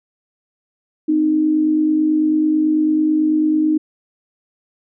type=tone pair together; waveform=sine; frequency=259.6 / 308.7 Hz; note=C4 / D#4; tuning=-13 / -14 cents; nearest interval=minor third; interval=299 cents; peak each=-23 / -13 dBFS; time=1.08-3.78 s; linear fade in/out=10 ms; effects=none